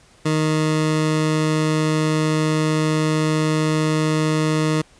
20% pulse tone, 155.56 Hz, D#3, in tune, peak -12 dBFS, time 0.25-4.82 s, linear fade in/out 10 ms, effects pink hiss -52 dBFS RMS until 4.99 s + resampled to 22050 Hz

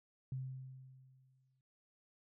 sine tone with exponential decay, 130.81 Hz, C3, in tune, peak -37 dBFS, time 0.32-1.61 s, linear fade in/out 2 ms, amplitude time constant 280 ms, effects none

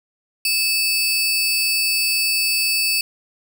sawtooth tone pair together, 2612 / 4590 Hz, E7 / D8, -17 / -40 cents, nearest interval minor seventh, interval 977 cents, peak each -17 dBFS, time 0.45-3.01 s, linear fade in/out 2 ms, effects none

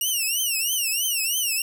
10% pulse tone with vibrato, 2820 Hz, F7, 16 cents sharp, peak -14 dBFS, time 0.01-1.62 s, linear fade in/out 2 ms, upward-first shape triangle, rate 3.1 Hz, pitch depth 190 cents each way, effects none

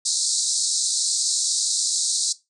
white band-pass noise, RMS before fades -23 dBFS, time 0.05-2.33 s, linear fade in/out 10 ms, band 3900 to 9000 Hz, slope 96 dB/octave, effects noise-tail reverb RT60 0.2 s tail -17 dB re dry

